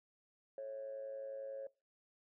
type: tone with amplitude modulation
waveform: sine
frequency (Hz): 546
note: C#5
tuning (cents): -26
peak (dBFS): -38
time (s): 0.58-1.67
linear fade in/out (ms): 2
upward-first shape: sine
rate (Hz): 111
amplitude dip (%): 60
effects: noise-tail reverb RT60 0.3 s tail -24 dB re dry + tanh soft clip ceiling -37 dBFS